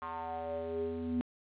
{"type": "tone with band-pass filter sweep", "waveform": "square", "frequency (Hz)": 82.41, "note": "E2", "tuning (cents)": 0, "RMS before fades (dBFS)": -37, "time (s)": [0.02, 1.21], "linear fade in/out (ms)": 0, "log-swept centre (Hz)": [1100, 250], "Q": 5.8, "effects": ["resampled to 8000 Hz", "10-bit"]}